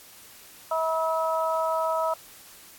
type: harmonic tone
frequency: 322.5 Hz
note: E4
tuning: 38 cents flat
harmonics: 2 / 3 / 4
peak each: -26 / -28 / -29 dBFS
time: 0.71-2.14 s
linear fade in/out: 5 ms
effects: white hiss -49 dBFS RMS until 2.78 s + AAC 64 kbps